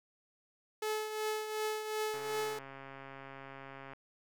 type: tone with tremolo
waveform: sawtooth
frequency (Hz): 430.7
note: A4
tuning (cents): -37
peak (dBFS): -28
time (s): 0.82-2.59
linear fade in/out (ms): 5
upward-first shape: triangle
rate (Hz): 2.7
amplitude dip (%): 60
type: click train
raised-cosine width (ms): 0.5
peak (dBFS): -33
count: 245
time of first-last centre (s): 2.14-3.934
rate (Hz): 136
effects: none